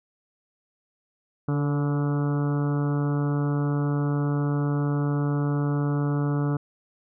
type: harmonic tone with a mistuned harmonic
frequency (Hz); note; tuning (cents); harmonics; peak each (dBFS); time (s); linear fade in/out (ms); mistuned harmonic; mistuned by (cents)
144.3; D3; -30; 1 / 2 / 3 / 4 / 5 / 6 / 7 / 8 / 9 / 10; -23 / -28 / -34 / -40 / -42 / -43 / -44 / -42 / -41 / -45; 1.48-6.57; 5; 3; +21
effects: none